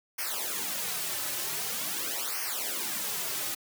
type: noise with flanger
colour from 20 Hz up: white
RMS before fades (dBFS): -33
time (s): 0.18-3.55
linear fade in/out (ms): 10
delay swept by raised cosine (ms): 0.26 to 4.36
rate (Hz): 0.45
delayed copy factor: -1
effects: high-pass 150 Hz 12 dB/octave